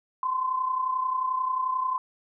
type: tone pair together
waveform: sine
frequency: 1026 / 1057.3 Hz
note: C6 / C6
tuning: -34 / +18 cents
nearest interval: minor second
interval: 52 cents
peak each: -25 / -32 dBFS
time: 0.23-1.98 s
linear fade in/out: 2 ms
effects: none